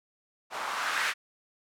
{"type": "noise with low-pass filter sweep", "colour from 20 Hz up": "violet", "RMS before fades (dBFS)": -31, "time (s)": [0.5, 1.14], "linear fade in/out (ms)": 50, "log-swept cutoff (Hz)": [900, 1800], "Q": 2, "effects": []}